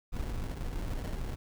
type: noise with sample-and-hold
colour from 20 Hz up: brown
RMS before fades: -35 dBFS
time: 0.12-1.36 s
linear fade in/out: 20 ms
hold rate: 1225 Hz
effects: none